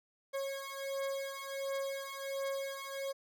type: beating tone pair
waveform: 40% pulse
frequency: 546 / 547.4 Hz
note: C#5 / C#5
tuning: -26 / -22 cents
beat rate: 1.4 Hz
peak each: -39 / -39 dBFS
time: 0.33-3.13 s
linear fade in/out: 20 ms
effects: none